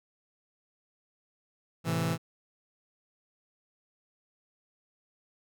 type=chord; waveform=sawtooth; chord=A minor; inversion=none; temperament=just; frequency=110 / 132 / 165 Hz; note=A2 / C3 / E3; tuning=0 / +16 / +2 cents; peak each=-30 / -30 / -25 dBFS; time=1.84-2.18 s; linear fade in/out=50 ms; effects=none